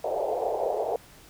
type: band-pass noise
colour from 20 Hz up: pink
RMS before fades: -28 dBFS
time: 0.04-0.96 s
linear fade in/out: 2 ms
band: 430 to 780 Hz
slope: 48 dB/octave
effects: pink hiss -52 dBFS RMS until 1.29 s